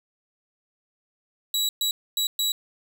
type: tone bursts at uneven times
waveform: sawtooth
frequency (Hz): 3900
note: B7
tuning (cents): -23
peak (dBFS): -19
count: 4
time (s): 1.54-1.69 / 1.81-1.91 / 2.17-2.27 / 2.39-2.52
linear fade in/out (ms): 2
effects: none